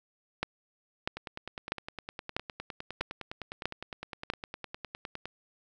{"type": "two click trains", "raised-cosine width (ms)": 0.3, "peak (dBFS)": [-22, -13], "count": [41, 7], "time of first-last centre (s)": [[1.17, 5.256], [0.43, 4.301]], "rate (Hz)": [9.79, 1.55], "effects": []}